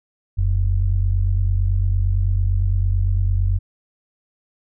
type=tone pair together; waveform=sine; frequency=43.61 / 92.5 Hz; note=F1 / F#2; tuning=-2 / 0 cents; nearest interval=octave + minor second; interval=1302 cents; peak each=-18 dBFS; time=0.37-3.59 s; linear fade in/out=20 ms; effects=none